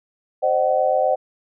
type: tone cluster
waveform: sine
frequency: 524 / 612 / 755 Hz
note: C5 / D#5 / F#5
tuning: +2 / -29 / +35 cents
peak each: -20 dBFS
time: 0.42-1.16 s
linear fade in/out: 20 ms
effects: none